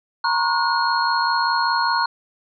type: tone cluster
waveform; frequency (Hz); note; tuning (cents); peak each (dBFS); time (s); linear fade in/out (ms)
sine; 930 / 995 / 1091 / 1447 / 4270; A#5 / B5 / C#6 / F#6 / C8; -4 / +13 / -28 / -39 / +34; -21 / -29 / -23 / -23 / -26; 0.24-2.06; 5
effects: none